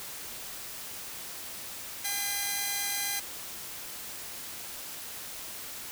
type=tone pair together; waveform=5% pulse; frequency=803.9 / 2034 Hz; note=G5 / C7; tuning=+43 / -50 cents; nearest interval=octave + major third; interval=1607 cents; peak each=-22 dBFS; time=2.04-3.2 s; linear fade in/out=10 ms; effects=white hiss -41 dBFS RMS until 5.91 s